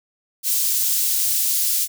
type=high-pass noise; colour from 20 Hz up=white; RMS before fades=-20 dBFS; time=0.43-1.88 s; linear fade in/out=50 ms; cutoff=5200 Hz; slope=12 dB/octave; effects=none